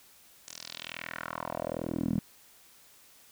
10% pulse tone with band-pass filter sweep, 41.2 Hz, E1, in tune, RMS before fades -36 dBFS, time 0.48-2.19 s, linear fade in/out 0 ms, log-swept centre 6800 to 200 Hz, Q 2.7, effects white hiss -58 dBFS RMS until 3.31 s

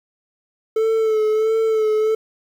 triangle tone with vibrato, 438.3 Hz, A4, 7 cents flat, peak -13 dBFS, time 0.76-2.15 s, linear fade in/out 5 ms, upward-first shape sine, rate 1.5 Hz, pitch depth 33 cents each way, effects 8-bit

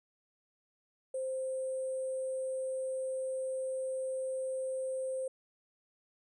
sine tone with sample-and-hold, 522 Hz, C5, 4 cents flat, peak -33 dBFS, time 1.14-5.28 s, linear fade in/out 5 ms, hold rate 8820 Hz, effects resampled to 24000 Hz

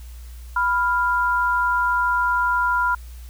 sine tone pair together, 987.8 / 1396.9 Hz, B5 / F6, 0 / 0 cents, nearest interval tritone, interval 600 cents, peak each -20 dBFS, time 0.56-2.95 s, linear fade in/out 5 ms, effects added 60 Hz sine -35 dBFS peak until 3.29 s + white hiss -51 dBFS RMS until 3.29 s

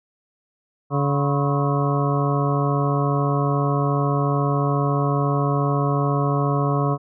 harmonic tone with a mistuned harmonic, 142.4 Hz, C#3, 47 cents sharp, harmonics 1 / 2 / 3 / 4 / 5 / 7 / 8 / 9, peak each -20 / -27 / -27 / -30 / -29 / -32 / -27 / -33 dBFS, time 0.9-6.98 s, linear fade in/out 50 ms, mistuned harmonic 8, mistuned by -75 cents, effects none

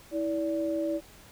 sine tone pair together, 325 / 578.4 Hz, E4 / D5, -24 / -27 cents, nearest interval minor seventh, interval 997 cents, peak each -29 / -30 dBFS, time 0.11-1.01 s, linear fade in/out 50 ms, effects pink hiss -53 dBFS RMS until 1.31 s

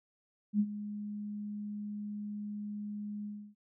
sine tone with ADSR envelope, 207.7 Hz, G#3, in tune, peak -23 dBFS, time 0.53-3.55 s, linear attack 66 ms, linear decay 58 ms, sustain -14 dB, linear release 300 ms, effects none

